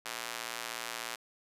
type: tone with high-pass filter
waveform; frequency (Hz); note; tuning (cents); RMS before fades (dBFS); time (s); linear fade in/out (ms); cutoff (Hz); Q
square; 58.27; A#1; 0; -40; 0.05-1.16; 10; 1100; 0.54
effects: resampled to 32000 Hz